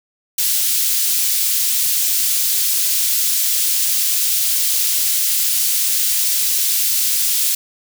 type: high-pass noise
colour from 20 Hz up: white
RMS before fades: -17 dBFS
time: 0.38-7.55 s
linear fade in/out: 5 ms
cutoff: 3700 Hz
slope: 12 dB/octave
effects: none